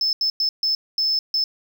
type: tone bursts at uneven times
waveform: triangle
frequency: 5250 Hz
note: E8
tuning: 8 cents flat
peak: -16 dBFS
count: 6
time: 0.01-0.13 / 0.21-0.3 / 0.4-0.49 / 0.63-0.75 / 0.98-1.19 / 1.34-1.44 s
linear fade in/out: 2 ms
effects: tanh soft clip ceiling -12 dBFS